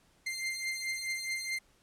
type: beating tone pair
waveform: sawtooth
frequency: 2093 / 2097.7 Hz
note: C7 / C7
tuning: 0 / +4 cents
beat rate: 4.7 Hz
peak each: -32 / -35 dBFS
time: 0.26-1.59 s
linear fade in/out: 10 ms
effects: pink hiss -67 dBFS RMS until 1.82 s + low-pass 11000 Hz 12 dB/octave